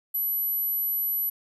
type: tone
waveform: sine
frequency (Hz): 11810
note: F#9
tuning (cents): -4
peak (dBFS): -24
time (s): 0.14-1.3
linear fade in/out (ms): 10
effects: none